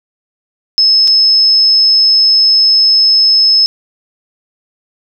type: tone with dropouts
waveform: sine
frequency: 5200 Hz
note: E8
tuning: 24 cents flat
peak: -5 dBFS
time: 0.78-3.66 s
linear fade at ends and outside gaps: 0 ms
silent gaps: 1.075-1.079 s
effects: none